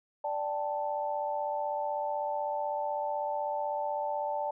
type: chord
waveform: sine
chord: D suspended fourth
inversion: none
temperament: equal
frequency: 587.3 / 784 / 880 Hz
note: D5 / G5 / A5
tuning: 0 / 0 / 0 cents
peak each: -34 / -37 / -33 dBFS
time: 0.24-4.51 s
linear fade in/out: 5 ms
effects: none